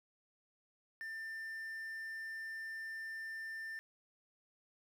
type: tone with quantisation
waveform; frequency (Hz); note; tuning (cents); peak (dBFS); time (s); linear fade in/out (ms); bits
triangle; 1790; A6; +29; -40; 1.01-3.79; 0; 11
effects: none